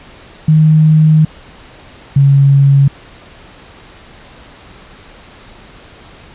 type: tone pair in turn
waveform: sine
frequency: 155.8 / 138.8 Hz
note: D#3 / C#3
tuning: +3 / +3 cents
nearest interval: major second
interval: 200 cents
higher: first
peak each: -4 dBFS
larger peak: neither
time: 0.48-1.25 / 2.16-2.88 s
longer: first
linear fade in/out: 5 ms
effects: pink hiss -38 dBFS RMS until 6.34 s + resampled to 8000 Hz